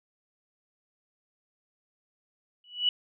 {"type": "tone with exponential growth", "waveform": "sine", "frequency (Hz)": 2946, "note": "F#7", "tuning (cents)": -8, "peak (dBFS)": -18, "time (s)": [2.64, 2.89], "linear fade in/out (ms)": 2, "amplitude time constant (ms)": 53, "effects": []}